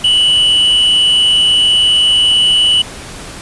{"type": "tone with amplitude modulation", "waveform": "triangle", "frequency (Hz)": 2960, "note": "F#7", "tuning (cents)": 0, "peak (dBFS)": -4, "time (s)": [0.04, 2.82], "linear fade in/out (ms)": 5, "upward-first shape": "sine", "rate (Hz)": 209, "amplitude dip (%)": 40, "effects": ["pink hiss -29 dBFS RMS until 3.41 s", "resampled to 24000 Hz"]}